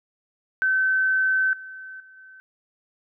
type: tone with level steps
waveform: sine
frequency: 1533 Hz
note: G6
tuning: 39 cents flat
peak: -18 / -36 / -46 / -44 dBFS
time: 0.62-2.4 s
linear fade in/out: 0 ms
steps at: 1.53 / 2 / 2.17 s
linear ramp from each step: 2 ms
effects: none